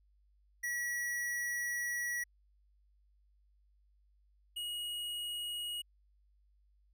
square tone pair in turn, 1930 / 2892 Hz, B6 / F#7, -40 / -40 cents, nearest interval perfect fifth, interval 700 cents, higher second, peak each -35 / -38 dBFS, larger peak first, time 0.63-2.24 / 4.56-5.82 s, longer first, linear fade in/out 10 ms, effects added 50 Hz sine -66 dBFS peak until 6.93 s

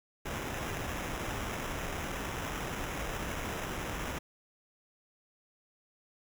pink noise with sample-and-hold, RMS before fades -37 dBFS, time 0.25-4.19 s, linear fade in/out 10 ms, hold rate 4410 Hz, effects none

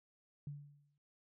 sine tone with exponential decay, 144.5 Hz, D3, 28 cents flat, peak -40 dBFS, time 0.47-0.98 s, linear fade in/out 2 ms, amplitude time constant 110 ms, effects none

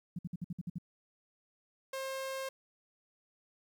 sine tone bursts, 174.61 Hz, F3, in tune, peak -35 dBFS, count 8, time 0.16-0.784 s, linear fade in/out 5 ms, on 29 ms, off 56 ms
sawtooth tone, 533 Hz, C5, 32 cents sharp, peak -33 dBFS, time 1.93-2.49 s, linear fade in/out 5 ms
effects 12-bit

